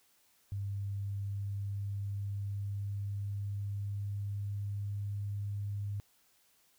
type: tone with pitch glide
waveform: sine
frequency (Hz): 99.8 to 101.49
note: G2 to G#2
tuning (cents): +32 to -39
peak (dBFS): -34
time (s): 0.52-6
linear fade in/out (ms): 0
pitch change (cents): +29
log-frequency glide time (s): 1.14-5.27
effects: white hiss -69 dBFS RMS until 6.78 s